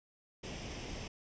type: noise with comb filter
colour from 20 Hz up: pink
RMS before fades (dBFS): -43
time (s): 0.43-1.08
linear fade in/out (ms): 10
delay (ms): 0.36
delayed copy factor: +0.55
effects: resampled to 16000 Hz